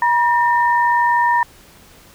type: tone pair together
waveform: sine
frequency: 957 / 1816 Hz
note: A#5 / A#6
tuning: +45 / -46 cents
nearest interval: major seventh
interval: 1109 cents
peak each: -13 / -19 dBFS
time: 0.02-1.43 s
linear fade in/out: 2 ms
effects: pink hiss -46 dBFS RMS until 2.14 s